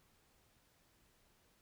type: silence
effects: pink hiss -72 dBFS RMS until 1.61 s